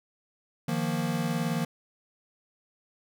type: chord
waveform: square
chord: Eb suspended second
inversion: none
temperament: equal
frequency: 155.56 / 174.61 / 233.1 Hz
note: Eb3 / F3 / Bb3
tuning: 0 / 0 / 0 cents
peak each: -32 dBFS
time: 0.68-1.65 s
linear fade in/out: 5 ms
effects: none